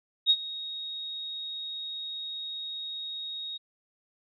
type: tone with ADSR envelope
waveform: sine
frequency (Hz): 3755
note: A#7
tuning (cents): +12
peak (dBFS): -16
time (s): 0.26-3.58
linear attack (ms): 43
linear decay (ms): 53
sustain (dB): -18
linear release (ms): 19
effects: none